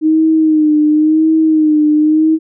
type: tone with vibrato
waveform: sine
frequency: 310.1 Hz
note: D#4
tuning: 6 cents flat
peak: -7 dBFS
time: 0.01-2.39 s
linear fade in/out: 50 ms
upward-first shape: sine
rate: 0.94 Hz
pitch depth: 48 cents each way
effects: none